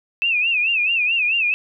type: tone with vibrato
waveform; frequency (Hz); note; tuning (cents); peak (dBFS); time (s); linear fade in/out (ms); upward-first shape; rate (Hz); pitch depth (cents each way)
sine; 2600; E7; -24; -16; 0.22-1.54; 0; sine; 4.6; 130
effects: none